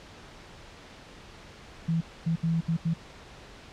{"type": "tone bursts at uneven times", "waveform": "sine", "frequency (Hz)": 164.9, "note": "E3", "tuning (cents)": 1, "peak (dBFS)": -23, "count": 5, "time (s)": [[1.88, 2.01], [2.26, 2.36], [2.43, 2.61], [2.68, 2.77], [2.85, 2.94]], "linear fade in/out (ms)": 10, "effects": ["pink hiss -48 dBFS RMS until 3.72 s", "low-pass 5000 Hz 12 dB/octave"]}